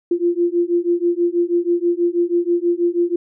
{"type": "beating tone pair", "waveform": "sine", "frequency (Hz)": [343.7, 349.9], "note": ["F4", "F4"], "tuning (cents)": [-28, 3], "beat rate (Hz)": 6.2, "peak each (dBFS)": -18, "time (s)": [0.11, 3.16], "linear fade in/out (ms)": 5, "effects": []}